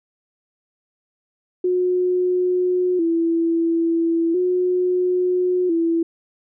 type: tone with vibrato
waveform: sine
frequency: 347.2 Hz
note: F4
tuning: 10 cents flat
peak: -16 dBFS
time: 1.64-6.03 s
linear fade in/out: 5 ms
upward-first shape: square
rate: 0.37 Hz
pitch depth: 75 cents each way
effects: none